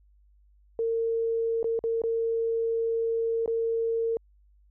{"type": "tone with dropouts", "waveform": "sine", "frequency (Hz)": 456.4, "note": "A#4", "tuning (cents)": -37, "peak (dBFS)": -24, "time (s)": [0.79, 4.17], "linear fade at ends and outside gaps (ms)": 1, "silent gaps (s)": [[1.629, 1.643], [1.791, 1.839], [2.018, 2.037], [3.46, 3.477]], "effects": ["added 50 Hz sine -57 dBFS peak until 4.7 s"]}